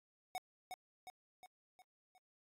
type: tone with echo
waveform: square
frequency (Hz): 740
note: F#5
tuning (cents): 0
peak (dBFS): -40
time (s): 0.35-0.38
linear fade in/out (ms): 0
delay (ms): 360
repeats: 5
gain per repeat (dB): -5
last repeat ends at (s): 2.18
effects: AAC 48 kbps